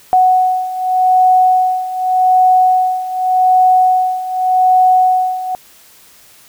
sine beating tone pair, 740 / 740.85 Hz, F#5 / F#5, 0 / +2 cents, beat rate 0.85 Hz, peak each -14 / -10 dBFS, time 0.13-5.55 s, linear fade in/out 0 ms, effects white hiss -44 dBFS RMS until 6.48 s

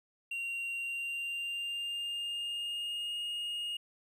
triangle tone with pitch glide, 2760 to 2856 Hz, F7 to F7, -21 to +38 cents, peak -33 dBFS, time 0.31-3.77 s, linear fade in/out 5 ms, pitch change +59 cents, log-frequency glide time 0.74-3.18 s, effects none

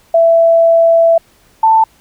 sine tone pair in turn, 665 / 887.7 Hz, E5 / A5, +15 / +15 cents, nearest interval perfect fourth, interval 500 cents, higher second, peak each -5 dBFS, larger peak neither, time 0.14-1.18 / 1.63-1.84 s, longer first, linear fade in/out 5 ms, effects pink hiss -50 dBFS RMS until 2 s

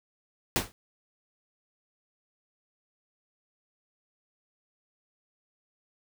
pink noise with exponential decay, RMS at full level -21 dBFS, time 0.56-0.72 s, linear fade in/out 0 ms, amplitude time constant 34 ms, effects none

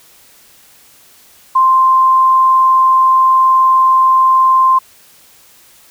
sine tone, 1046.5 Hz, C6, in tune, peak -6 dBFS, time 1.55-4.79 s, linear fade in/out 10 ms, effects white hiss -45 dBFS RMS until 5.9 s

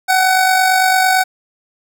25% pulse tone with amplitude modulation, 751 Hz, F#5, 26 cents sharp, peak -5 dBFS, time 0.08-1.24 s, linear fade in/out 20 ms, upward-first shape sine, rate 48.9 Hz, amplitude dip 40%, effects none

